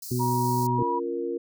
white high-pass noise, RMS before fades -38 dBFS, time 0.02-0.67 s, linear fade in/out 5 ms, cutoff 4200 Hz, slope 96 dB/octave
harmonic tone, 123.47 Hz, B2, in tune, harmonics 1 / 2 / 3, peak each -26 / -29 / -31 dBFS, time 0.11-0.83 s, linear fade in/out 5 ms
sine tone with pitch glide, 949 to 969.5 Hz, A#5 to B5, +31 to -32 cents, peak -25 dBFS, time 0.19-1 s, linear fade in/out 20 ms, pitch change +37 cents, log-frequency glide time 0.71-0.84 s
sine chord, Bb minor, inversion first, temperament equal, 277.2 / 349.2 / 466.2 Hz, Db4 / F4 / Bb4, 0 / 0 / 0 cents, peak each -35 / -30 / -30 dBFS, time 0.78-1.38 s, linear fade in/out 10 ms
effects none

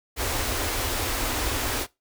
pink band-stop noise, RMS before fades -27 dBFS, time 0.16-1.87 s, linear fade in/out 50 ms, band 120 to 240 Hz, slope 96 dB/octave, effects noise-tail reverb RT60 0.2 s tail -20 dB re dry

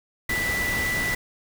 sine tone in noise, 1975.5 Hz, B6, in tune, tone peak -24 dBFS, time 0.29-1.15 s, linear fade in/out 5 ms, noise pink, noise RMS -30 dBFS, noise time 0.29-1.15 s, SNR +3 dB, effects none

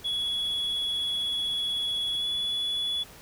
sine tone with pitch glide, 3371 to 3412 Hz, G#7 to G#7, +25 to +46 cents, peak -24 dBFS, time 0.04-3.04 s, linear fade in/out 20 ms, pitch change +21 cents, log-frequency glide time 2.19-2.24 s, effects tanh soft clip ceiling -25 dBFS + pink hiss -49 dBFS RMS until 3.21 s

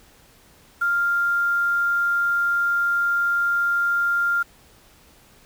sine tone with quantisation, 1396.9 Hz, F6, in tune, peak -18 dBFS, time 0.81-4.43 s, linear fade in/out 10 ms, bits 7, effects pink hiss -53 dBFS RMS until 5.45 s

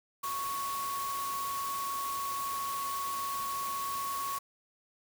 sine tone in noise, 1108.7 Hz, C#6, in tune, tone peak -33 dBFS, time 0.23-4.39 s, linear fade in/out 10 ms, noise white, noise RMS -41 dBFS, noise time 0.23-4.39 s, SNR +5 dB, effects none

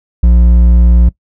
triangle tone with hard clipping, 59.1 Hz, A#1, 24 cents sharp, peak -5 dBFS, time 0.23-1.09 s, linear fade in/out 5 ms, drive 10 dB, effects noise-tail reverb RT60 0.1 s tail -20 dB re dry

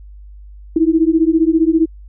sine beating tone pair, 316.3 / 331.3 Hz, D#4 / E4, +29 / +9 cents, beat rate 15 Hz, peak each -13 dBFS, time 0.76-1.86 s, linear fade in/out 5 ms, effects added 50 Hz sine -34 dBFS peak until 2.08 s

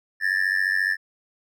triangle tone with amplitude modulation, 1760 Hz, A6, in tune, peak -14 dBFS, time 0.2-0.97 s, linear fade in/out 50 ms, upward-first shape sine, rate 94.4 Hz, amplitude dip 100%, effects none

